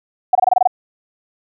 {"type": "tone bursts", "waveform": "sine", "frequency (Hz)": 740, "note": "F#5", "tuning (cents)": 0, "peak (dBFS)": -7, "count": 8, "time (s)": [0.33, 0.674], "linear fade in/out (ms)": 5, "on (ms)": 22, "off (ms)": 24, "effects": []}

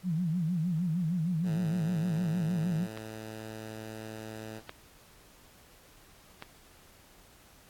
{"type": "tone with vibrato", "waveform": "sine", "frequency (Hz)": 169.3, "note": "E3", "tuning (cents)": 46, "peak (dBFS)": -27, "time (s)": [0.03, 2.88], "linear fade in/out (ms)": 50, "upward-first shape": "sine", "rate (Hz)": 6.5, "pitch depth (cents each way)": 150}
{"type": "tone", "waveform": "10% pulse", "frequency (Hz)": 110, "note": "A2", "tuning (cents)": 0, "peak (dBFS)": -32, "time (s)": [1.43, 4.62], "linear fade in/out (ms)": 50}
{"type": "clicks", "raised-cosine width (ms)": 0.3, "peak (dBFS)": -24, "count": 3, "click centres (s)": [2.974, 4.694, 6.424]}
{"effects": ["pink hiss -58 dBFS RMS until 7.69 s", "AAC 64 kbps"]}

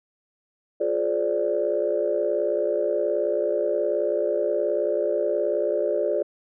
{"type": "chord", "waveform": "sine", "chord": "D half-diminished seventh", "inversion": "first", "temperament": "just", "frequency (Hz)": [352.4, 422.9, 528.6, 587.3], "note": ["F4", "Ab4", "C5", "D5"], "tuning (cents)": [16, 31, 18, 0], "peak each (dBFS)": [-28, -26, -28, -24], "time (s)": [0.8, 6.23], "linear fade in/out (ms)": 10, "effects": ["tanh soft clip ceiling -11 dBFS"]}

